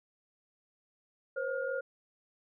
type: tone cluster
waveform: sine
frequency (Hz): 491.3 / 536 / 1421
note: B4 / C5 / F6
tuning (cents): -9 / +42 / +30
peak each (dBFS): -38 / -34 / -38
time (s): 1.36-1.81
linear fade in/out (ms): 10
effects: none